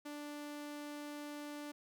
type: tone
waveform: sawtooth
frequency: 293.7 Hz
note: D4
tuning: in tune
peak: -40 dBFS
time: 0.05-1.72 s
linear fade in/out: 10 ms
effects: none